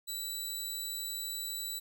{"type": "tone", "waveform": "15% pulse", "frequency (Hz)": 3951, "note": "B7", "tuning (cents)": 0, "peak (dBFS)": -29, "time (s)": [0.07, 1.8], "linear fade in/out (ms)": 20, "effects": []}